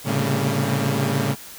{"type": "tone cluster", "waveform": "sawtooth", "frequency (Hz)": [110, 133.1, 140.2, 198.9, 228.1], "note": ["A2", "C3", "C#3", "G3", "A#3"], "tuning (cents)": [0, 30, 20, 25, -37], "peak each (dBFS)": [-23, -24, -19, -24, -24], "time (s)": [0.04, 1.36], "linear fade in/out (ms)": 50, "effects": ["white hiss -40 dBFS RMS until 1.58 s"]}